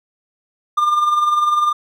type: tone with tremolo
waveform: triangle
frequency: 1200 Hz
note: D6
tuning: 37 cents sharp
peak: -9 dBFS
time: 0.77-1.73 s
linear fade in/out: 10 ms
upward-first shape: sine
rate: 20 Hz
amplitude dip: 50%
effects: none